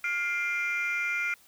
sine tone cluster, 1410 / 2091 / 2385 Hz, F6 / C7 / D7, +16 / -2 / +26 cents, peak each -30 dBFS, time 0.04-1.34 s, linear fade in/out 2 ms, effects tanh soft clip ceiling -22 dBFS + white hiss -59 dBFS RMS until 1.47 s

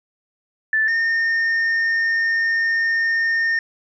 sine / triangle tone pair in turn, 1758 / 1825.1 Hz, A6 / A#6, -2 / -37 cents, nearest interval minor second, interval 65 cents, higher second, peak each -15 dBFS, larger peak neither, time 0.73-0.88 / 0.88-3.59 s, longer second, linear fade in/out 2 ms, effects resampled to 16000 Hz

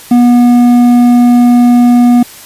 sine tone with hard clipping, 242.4 Hz, B3, 32 cents flat, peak -4 dBFS, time 0.11-2.23 s, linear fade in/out 5 ms, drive 6 dB, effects white hiss -32 dBFS RMS until 2.45 s + resampled to 32000 Hz

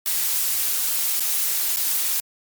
blue noise with dropouts, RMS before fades -22 dBFS, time 0.06-2.2 s, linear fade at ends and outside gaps 0 ms, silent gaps 1.197-1.205 / 1.761-1.77 s, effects MP3 96 kbps

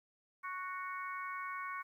harmonic tone, 369.5 Hz, F#4, 2 cents flat, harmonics 3 / 4 / 5 / 6, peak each -41 / -46 / -50 / -47 dBFS, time 0.43-1.83 s, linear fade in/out 20 ms, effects 12-bit

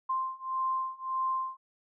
sine beating tone pair, 1046.5 / 1048.2 Hz, C6 / C6, 0 / +3 cents, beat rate 1.7 Hz, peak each -33 / -32 dBFS, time 0.09-1.57 s, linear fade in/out 10 ms, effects none

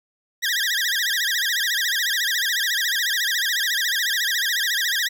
20% pulse tone with vibrato, 1767 Hz, A6, 7 cents sharp, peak -15 dBFS, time 0.42-5.09 s, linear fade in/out 20 ms, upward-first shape sine, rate 14 Hz, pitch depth 190 cents each way, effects none

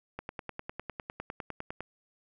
click train, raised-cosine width 0.5 ms, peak -22 dBFS, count 17, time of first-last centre 0.19-1.806 s, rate 9.9 Hz, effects none

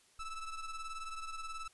square ring-modulated tone, 659.3 Hz, E5, in tune, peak -38 dBFS, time 0.19-1.68 s, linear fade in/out 5 ms, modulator 650 Hz, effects white hiss -67 dBFS RMS until 1.73 s + resampled to 24000 Hz

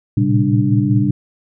sine tone cluster, 113.5 / 118.6 / 134.8 / 198.1 / 295.2 Hz, A#2 / A#2 / C#3 / G3 / D4, -46 / +30 / -48 / +18 / +9 cents, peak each -18 dBFS, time 0.17-1.11 s, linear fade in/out 5 ms, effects none

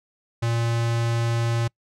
square tone with notch filter, 116.54 Hz, A#2, in tune, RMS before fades -23 dBFS, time 0.42-1.68 s, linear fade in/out 10 ms, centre 260 Hz, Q 1.5, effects noise-tail reverb RT60 0.1 s tail -26 dB re dry + low-pass 8000 Hz 12 dB/octave

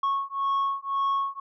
sine beating tone pair, 1100 / 1101.9 Hz, C#6 / C#6, -14 / -11 cents, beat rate 1.9 Hz, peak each -25 dBFS, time 0.03-1.4 s, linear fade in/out 5 ms, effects tanh soft clip ceiling -21 dBFS

